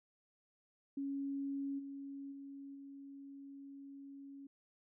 sine tone with level steps, 277.2 Hz, C#4, in tune, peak -37 / -44 / -47 / -49 dBFS, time 0.97-4.47 s, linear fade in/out 5 ms, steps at 1.78 / 2.31 / 2.74 s, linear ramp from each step 20 ms, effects none

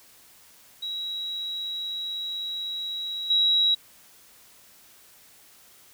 sine tone with level steps, 3868 Hz, B7, 37 cents flat, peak -29 / -18 dBFS, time 0.82-3.75 s, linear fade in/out 10 ms, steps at 3.3 s, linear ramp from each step 5 ms, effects white hiss -54 dBFS RMS until 5.93 s

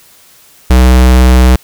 square tone, 63.1 Hz, B1, 38 cents sharp, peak -3 dBFS, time 0.7-1.56 s, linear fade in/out 5 ms, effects white hiss -42 dBFS RMS until 1.63 s

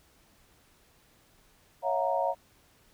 sine chord, F# dominant seventh, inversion second, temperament equal with one note detuned, 554.4 / 659.3 / 723.5 / 932.3 Hz, C#5 / E5 / F#5 / A#5, 0 / 0 / -39 / 0 cents, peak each -31 dBFS, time 1.82-2.35 s, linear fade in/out 50 ms, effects pink hiss -63 dBFS RMS until 2.93 s

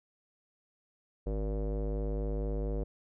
square tone with low-pass filter, 52.2 Hz, G#1, 10 cents sharp, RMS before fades -33 dBFS, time 1.26-2.84 s, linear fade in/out 10 ms, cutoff 500 Hz, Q 3.4, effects none

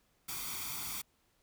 white noise with comb filter, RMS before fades -40 dBFS, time 0.28-1.02 s, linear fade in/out 10 ms, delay 0.87 ms, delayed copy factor +0.7, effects pink hiss -73 dBFS RMS until 1.42 s

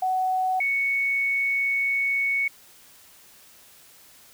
sine tone pair in turn, 747 / 2219 Hz, F#5 / C#7, +16 / +1 cents, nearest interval octave + perfect fifth, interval 1885 cents, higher second, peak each -21 dBFS, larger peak neither, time 0.02-0.6 / 0.6-2.48 s, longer second, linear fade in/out 5 ms, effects white hiss -52 dBFS RMS until 4.33 s

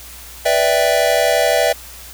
square chord, E minor seventh, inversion second, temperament equal, 493.9 / 587.3 / 659.3 / 784 Hz, B4 / D5 / E5 / G5, 0 / 0 / 0 / 0 cents, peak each -21 / -18 / -17 / -22 dBFS, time 0.45-1.73 s, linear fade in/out 10 ms, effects added 60 Hz sine -40 dBFS peak until 2.13 s + white hiss -37 dBFS RMS until 2.13 s

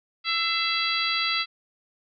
harmonic tone with a mistuned harmonic, 665 Hz, E5, 15 cents sharp, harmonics 2 / 3 / 4 / 5 / 6 / 7, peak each -30 / -30 / -30 / -30 / -30 / -30 dBFS, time 0.24-1.46 s, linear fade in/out 50 ms, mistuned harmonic 3, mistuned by +40 cents, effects none

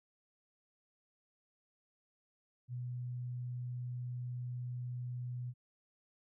sine tone, 123.47 Hz, B2, in tune, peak -38 dBFS, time 2.68-5.54 s, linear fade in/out 50 ms, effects none

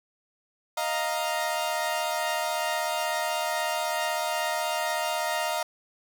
sawtooth chord, Eb suspended second, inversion none, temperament equal, 622.3 / 698.5 / 932.3 Hz, Eb5 / F5 / Bb5, 0 / 0 / 0 cents, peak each -27 dBFS, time 0.77-5.63 s, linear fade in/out 5 ms, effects none

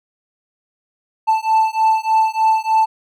triangle beating tone pair, 880 / 883.3 Hz, A5 / A5, 0 / +6 cents, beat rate 3.3 Hz, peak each -14 dBFS, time 1.27-2.86 s, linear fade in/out 20 ms, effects none

